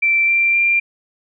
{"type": "tone with pitch steps", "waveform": "sine", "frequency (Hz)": [2342, 2361, 2380], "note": ["D7", "D7", "D7"], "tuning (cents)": [-5, 9, 22], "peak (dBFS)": -12, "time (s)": [0.02, 0.8], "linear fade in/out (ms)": 10, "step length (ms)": 260, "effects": []}